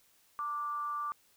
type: tone with frequency modulation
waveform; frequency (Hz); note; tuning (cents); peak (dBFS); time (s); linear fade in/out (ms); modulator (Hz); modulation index
sine; 1174.7; D6; 0; -33; 0.39-1.12; 0; 271; 0.28
effects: white hiss -67 dBFS RMS until 1.36 s